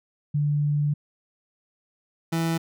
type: tone pair in turn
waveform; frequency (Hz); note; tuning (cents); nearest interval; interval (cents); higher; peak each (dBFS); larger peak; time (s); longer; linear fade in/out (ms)
sine / 30% pulse; 146.83 / 164.81; D3 / E3; 0 / 0; major second; 200; second; -20; neither; 0.34-0.94 / 2.32-2.58; first; 10
effects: none